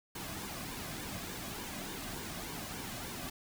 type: noise with flanger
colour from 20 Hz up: pink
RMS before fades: -42 dBFS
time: 0.15-3.3 s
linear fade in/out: 5 ms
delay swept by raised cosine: 1.5 to 2.25 ms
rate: 3.4 Hz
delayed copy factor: -0.55
effects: none